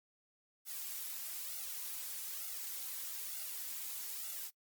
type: noise with flanger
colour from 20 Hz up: blue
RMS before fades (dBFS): -43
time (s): 0.65-4.51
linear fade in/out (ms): 50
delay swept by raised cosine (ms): 1.4 to 4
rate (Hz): 1.1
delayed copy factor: +1
effects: noise-tail reverb RT60 0.1 s tail -22 dB re dry + Opus 48 kbps